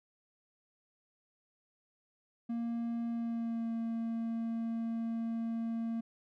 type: tone with pitch glide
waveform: triangle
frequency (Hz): 233.1 to 228.6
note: A#3 to A#3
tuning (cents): 0 to -34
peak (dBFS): -31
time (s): 2.49-6.01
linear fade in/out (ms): 10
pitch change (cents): -34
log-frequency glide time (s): 3.09-3.71
effects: none